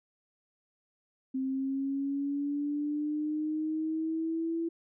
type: linear sweep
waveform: sine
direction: up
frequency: 262.2 to 333.8 Hz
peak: -29 dBFS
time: 1.34-4.69 s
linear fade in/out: 10 ms
effects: none